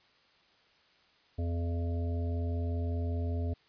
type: harmonic tone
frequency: 85.1 Hz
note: F2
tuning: 44 cents flat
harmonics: 1 / 3 / 5 / 7 / 8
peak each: -30 / -40 / -44 / -47 / -48 dBFS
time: 1.38-3.54 s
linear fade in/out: 10 ms
effects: white hiss -65 dBFS RMS until 3.68 s + resampled to 11025 Hz